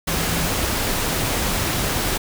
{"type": "tone in noise", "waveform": "sine", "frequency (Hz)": 167, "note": "E3", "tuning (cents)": 23, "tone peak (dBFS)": -27, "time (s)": [0.07, 0.49], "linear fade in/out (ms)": 10, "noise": "pink", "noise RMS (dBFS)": -22, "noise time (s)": [0.07, 2.18], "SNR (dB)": -8, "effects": []}